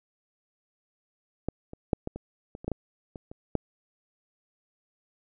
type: clicks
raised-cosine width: 2 ms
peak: -15 / -27 / -9 / -18 / -23 / -26 / -28 / -16 / -16 / -26 / -28 / -11 dBFS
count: 12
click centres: 1.486 / 1.734 / 1.932 / 2.074 / 2.16 / 2.551 / 2.645 / 2.68 / 2.717 / 3.158 / 3.315 / 3.553 s
effects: none